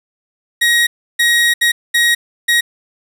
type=tone bursts at uneven times; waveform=30% pulse; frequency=1891 Hz; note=A#6; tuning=24 cents sharp; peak=-7 dBFS; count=5; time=0.61-0.87 / 1.19-1.54 / 1.61-1.72 / 1.94-2.15 / 2.48-2.61 s; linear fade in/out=10 ms; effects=resampled to 32000 Hz + 7-bit